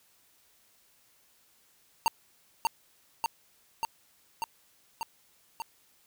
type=tone with echo; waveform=square; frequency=918 Hz; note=A#5; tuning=27 cents flat; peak=-22 dBFS; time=2.06-2.08 s; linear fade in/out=0 ms; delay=590 ms; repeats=6; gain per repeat=-2 dB; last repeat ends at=5.62 s; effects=white hiss -65 dBFS RMS until 6.06 s